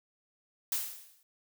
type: noise with exponential decay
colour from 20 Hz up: blue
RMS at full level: -29 dBFS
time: 0.72-1.23 s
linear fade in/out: 2 ms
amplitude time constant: 110 ms
effects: none